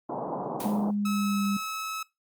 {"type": "band-pass noise", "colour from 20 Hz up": "white", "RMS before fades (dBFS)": -33, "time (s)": [0.09, 0.91], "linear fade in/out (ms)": 5, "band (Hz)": [140, 980], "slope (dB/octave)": 48}
{"type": "noise with exponential decay", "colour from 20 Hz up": "white", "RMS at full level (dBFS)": -36, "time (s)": [0.6, 0.95], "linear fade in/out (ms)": 2, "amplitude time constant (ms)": 76}
{"type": "tone with pitch glide", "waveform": "sine", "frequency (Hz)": [207.7, 200.6], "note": ["G#3", "G3"], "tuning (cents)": [0, 40], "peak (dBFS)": -25, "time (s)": [0.65, 1.57], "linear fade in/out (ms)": 5, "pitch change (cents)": -60, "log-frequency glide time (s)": [0.77, 1.4]}
{"type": "tone", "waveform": "sawtooth", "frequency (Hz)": 1293, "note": "E6", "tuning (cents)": -34, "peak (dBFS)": -28, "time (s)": [1.05, 2.03], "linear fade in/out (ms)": 5}
{"effects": ["noise-tail reverb RT60 0.2 s tail -20 dB re dry", "Opus 48 kbps"]}